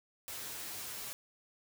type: noise with comb filter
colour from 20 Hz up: white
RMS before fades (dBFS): -43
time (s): 0.28-1.13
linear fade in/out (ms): 0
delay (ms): 9.5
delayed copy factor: +0.95
effects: none